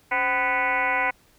sine tone with frequency modulation, 1485 Hz, F#6, 6 cents sharp, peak -20 dBFS, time 0.11-1.11 s, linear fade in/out 10 ms, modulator 241 Hz, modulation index 3.6, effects pink hiss -59 dBFS RMS until 1.38 s

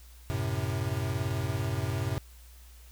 square chord, F# diminished, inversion none, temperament equal, 92.5 / 110 / 130.81 Hz, F#2 / A2 / C3, 0 / 0 / 0 cents, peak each -34 dBFS, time 0.3-2.18 s, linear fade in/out 0 ms, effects added 60 Hz sine -49 dBFS peak until 2.91 s + white hiss -58 dBFS RMS until 2.91 s

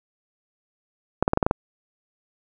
clicks, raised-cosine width 1 ms, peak -4 dBFS, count 7, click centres 1.226 / 1.279 / 1.334 / 1.374 / 1.428 / 1.465 / 1.511 s, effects none

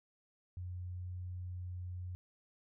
sine tone, 90.1 Hz, F#2, 45 cents flat, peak -40 dBFS, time 0.57-2.15 s, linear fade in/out 0 ms, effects none

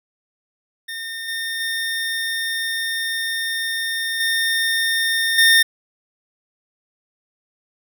25% pulse tone with level steps, 1822 Hz, A#6, 40 cents flat, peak -24 / -20 / -18 / -14 / -7 dBFS, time 0.88-5.63 s, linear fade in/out 10 ms, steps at 1.28 / 1.6 / 4.2 / 5.38 s, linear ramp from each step 5 ms, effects none

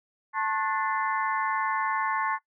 harmonic tone with a mistuned harmonic, 293.7 Hz, D4, in tune, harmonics 3 / 4 / 5 / 6 / 7, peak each -30 / -29 / -37 / -33 / -36 dBFS, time 0.33-2.39 s, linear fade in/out 50 ms, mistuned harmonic 4, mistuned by -140 cents, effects noise-tail reverb RT60 0.1 s tail -17 dB re dry

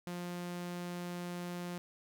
sawtooth tone, 176.1 Hz, F3, 15 cents sharp, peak -35 dBFS, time 0.07-1.78 s, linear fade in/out 0 ms, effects none

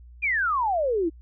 sine exponential sweep, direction down, 2489 to 310 Hz, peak -21 dBFS, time 0.22-1.1 s, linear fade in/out 20 ms, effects added 60 Hz sine -44 dBFS peak until 1.21 s

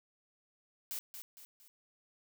blue noise with echo, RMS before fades -40 dBFS, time 0.91-0.99 s, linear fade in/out 0 ms, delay 230 ms, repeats 3, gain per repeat -7 dB, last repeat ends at 1.68 s, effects none

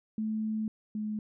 sine tone pair in turn, 217.5 / 213.3 Hz, A3 / G#3, -20 / +46 cents, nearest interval unison, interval 34 cents, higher first, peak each -29 / -31 dBFS, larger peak first, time 0.18-0.68 / 0.95-1.19 s, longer first, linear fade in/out 2 ms, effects none

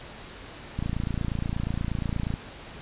click train, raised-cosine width 5 ms, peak -16 dBFS, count 45, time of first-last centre 0.79-2.339 s, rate 28.4 Hz, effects pink hiss -43 dBFS RMS until 2.81 s + resampled to 8000 Hz

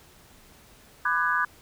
sine chord, G# half-diminished seventh, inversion first, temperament just, 996.7 / 1196.1 / 1495.1 / 1661.2 Hz, B5 / D6 / F#6 / G#6, +16 / +31 / +18 / 0 cents, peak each -29 / -27 / -27 / -27 dBFS, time 1.05-1.45 s, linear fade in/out 5 ms, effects pink hiss -54 dBFS RMS until 1.61 s

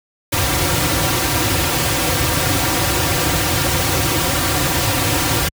pink noise with comb filter, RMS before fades -17 dBFS, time 0.32-5.49 s, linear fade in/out 10 ms, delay 4.7 ms, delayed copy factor -0.95, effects high-pass 60 Hz 12 dB/octave

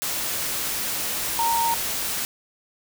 sine tone in noise, 925 Hz, A#5, 14 cents flat, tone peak -20 dBFS, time 1.39-1.74 s, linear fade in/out 0 ms, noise white, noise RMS -27 dBFS, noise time 0.02-2.25 s, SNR +4 dB, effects none

